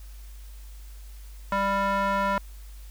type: tone with band-pass filter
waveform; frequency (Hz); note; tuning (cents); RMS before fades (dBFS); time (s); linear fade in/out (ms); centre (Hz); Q
square; 197.6; G3; +14; -25; 1.52-2.38; 2; 1100; 2
effects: added 50 Hz sine -40 dBFS peak until 2.9 s + white hiss -55 dBFS RMS until 2.9 s